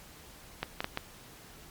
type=clicks; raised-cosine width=0.3 ms; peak=-15 dBFS; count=4; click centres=0.63 / 0.805 / 0.844 / 0.974 s; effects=pink hiss -52 dBFS RMS until 1.7 s + MP3 96 kbps